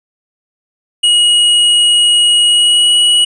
square tone with pitch glide, 2897 to 2921 Hz, F#7 to F#7, -37 to -23 cents, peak -7 dBFS, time 1.03-3.25 s, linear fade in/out 10 ms, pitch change +14 cents, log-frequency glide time 2.46-2.94 s, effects resampled to 22050 Hz

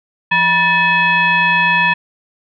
sine tone with frequency modulation, 1762 Hz, A6, 2 cents sharp, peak -10 dBFS, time 0.31-1.94 s, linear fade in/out 10 ms, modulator 796 Hz, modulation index 1.3, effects none

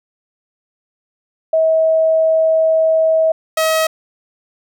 sine / sawtooth tone pair in turn, 642 / 637.9 Hz, E5 / D#5, -46 / +43 cents, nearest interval unison, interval 11 cents, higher first, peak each -10 / -9 dBFS, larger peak second, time 1.53-3.32 / 3.57-3.87 s, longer first, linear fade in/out 5 ms, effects none

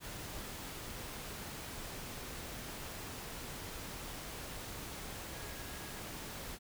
sine tone in noise, 1652 Hz, G#6, 10 cents flat, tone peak -56 dBFS, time 5.31-6.02 s, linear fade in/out 50 ms, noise pink, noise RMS -45 dBFS, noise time 0-6.59 s, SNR -14 dB, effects none

